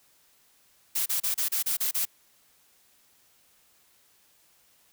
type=noise bursts; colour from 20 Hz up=blue; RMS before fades=-27 dBFS; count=8; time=0.95-2.054 s; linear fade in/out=10 ms; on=110 ms; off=32 ms; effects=white hiss -63 dBFS RMS until 4.92 s